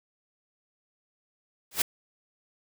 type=noise with exponential growth; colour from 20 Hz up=white; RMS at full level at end=-18 dBFS; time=1.71-1.82 s; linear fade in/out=5 ms; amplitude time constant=23 ms; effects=none